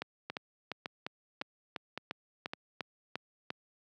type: two click trains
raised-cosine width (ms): 0.3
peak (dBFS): -21 / -20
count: 5 / 11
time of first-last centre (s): 0.3-2.535 / 0.02-3.504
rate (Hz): 1.79 / 2.87
effects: high-pass 150 Hz 12 dB/octave